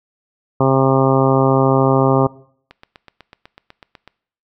harmonic tone, 133.7 Hz, C3, 38 cents sharp, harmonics 1 / 2 / 3 / 4 / 5 / 6 / 7 / 8 / 9, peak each -16 / -18 / -18 / -19 / -22 / -23 / -24 / -24 / -24 dBFS, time 0.6-2.27 s, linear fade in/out 5 ms
click train, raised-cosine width 0.3 ms, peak -22 dBFS, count 12, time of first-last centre 2.71-4.076 s, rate 8.05 Hz
effects noise-tail reverb RT60 0.6 s tail -21 dB re dry

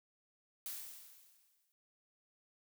blue noise with exponential decay, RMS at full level -42 dBFS, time 0.66-1.72 s, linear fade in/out 0 ms, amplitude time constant 230 ms, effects none

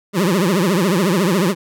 25% pulse tone with vibrato, 185 Hz, F#3, in tune, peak -10 dBFS, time 0.13-1.55 s, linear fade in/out 50 ms, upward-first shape triangle, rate 14 Hz, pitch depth 250 cents each way, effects none

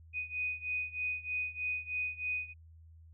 sine beating tone pair, 2489 / 2492.2 Hz, D#7 / D#7, 0 / +2 cents, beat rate 3.2 Hz, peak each -36 / -38 dBFS, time 0.13-2.54 s, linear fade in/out 50 ms, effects added 81 Hz sine -53 dBFS peak until 3.13 s

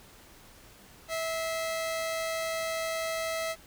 sawtooth tone pair together, 650.2 / 2063 Hz, E5 / C7, -24 / -25 cents, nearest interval octave + minor sixth, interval 1999 cents, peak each -27 / -36 dBFS, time 1.08-3.56 s, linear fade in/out 50 ms, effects pink hiss -54 dBFS RMS until 3.66 s

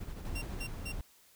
brown noise with tremolo, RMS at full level -40 dBFS, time 0-0.67 s, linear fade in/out 10 ms, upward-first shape sine, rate 12 Hz, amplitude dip 55%
brown noise, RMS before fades -40 dBFS, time 0.25-1.01 s, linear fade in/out 2 ms
sawtooth tone bursts, 2752 Hz, F7, 26 cents flat, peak -36 dBFS, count 3, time 0.35-0.923 s, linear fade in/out 10 ms, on 71 ms, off 180 ms
effects white hiss -63 dBFS RMS until 1.35 s

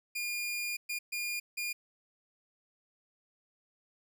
sawtooth tone bursts at uneven times, 2420 Hz, D#7, 49 cents flat, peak -30 dBFS, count 4, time 0.15-0.77 / 0.89-0.99 / 1.12-1.4 / 1.57-1.73 s, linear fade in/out 10 ms, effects none

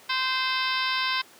harmonic tone with a mistuned harmonic, 519 Hz, C5, 14 cents flat, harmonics 2 / 3 / 4 / 5 / 6 / 7 / 8 / 9 / 10, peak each -29 / -31 / -32 / -33 / -34 / -34 / -35 / -36 / -36 dBFS, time 0.09-1.22 s, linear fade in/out 10 ms, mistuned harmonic 8, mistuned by -53 cents, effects pink hiss -51 dBFS RMS until 1.39 s + high-pass 300 Hz 12 dB/octave

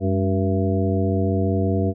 harmonic tone with a mistuned harmonic, 95.5 Hz, G2, 45 cents flat, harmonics 1 / 2 / 3 / 4 / 5 / 7, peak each -21 / -24 / -26 / -27 / -28 / -29 dBFS, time 0-1.94 s, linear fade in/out 50 ms, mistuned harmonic 2, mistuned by +87 cents, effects none

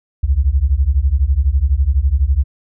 sine beating tone pair, 62.6 / 74.6 Hz, B1 / D2, +24 / +28 cents, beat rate 12 Hz, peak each -14 dBFS, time 0.23-2.44 s, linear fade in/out 10 ms, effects none

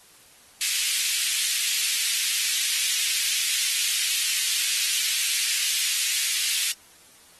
pink high-pass noise, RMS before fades -25 dBFS, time 0.61-6.72 s, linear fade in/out 2 ms, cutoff 2400 Hz, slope 24 dB/octave, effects white hiss -53 dBFS RMS until 7.39 s + AAC 32 kbps

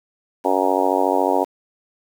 harmonic tone, 94 Hz, F#2, 28 cents sharp, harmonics 3 / 4 / 5 / 6 / 7 / 8 / 9 / 10, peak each -24 / -24 / -24 / -24 / -24 / -24 / -24 / -24 dBFS, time 0.44-1.45 s, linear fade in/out 20 ms, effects 7-bit

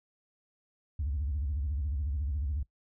sine tone with vibrato, 71.4 Hz, D2, 48 cents flat, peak -28 dBFS, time 0.99-2.63 s, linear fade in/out 5 ms, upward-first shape sine, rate 14 Hz, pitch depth 220 cents each way, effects noise-tail reverb RT60 0.1 s tail -22 dB re dry + tanh soft clip ceiling -26 dBFS

